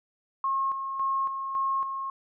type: tone with tremolo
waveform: sine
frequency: 1080 Hz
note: C#6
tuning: 45 cents flat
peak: -24 dBFS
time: 0.44-2.1 s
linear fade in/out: 2 ms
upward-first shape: square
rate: 1.8 Hz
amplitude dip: 50%
effects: none